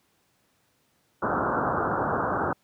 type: low-pass noise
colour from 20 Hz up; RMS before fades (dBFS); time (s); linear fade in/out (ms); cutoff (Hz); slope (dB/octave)
white; -26; 1.22-2.53; 5; 1500; 96
effects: pink hiss -68 dBFS RMS until 2.63 s + high-pass 100 Hz 12 dB/octave